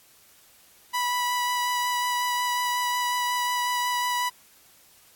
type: tone with vibrato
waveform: sawtooth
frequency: 983 Hz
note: B5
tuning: 8 cents flat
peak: -20 dBFS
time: 0.93-4.3 s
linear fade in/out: 20 ms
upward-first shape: sine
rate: 5.5 Hz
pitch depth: 10 cents each way
effects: white hiss -56 dBFS RMS until 5.15 s + AAC 64 kbps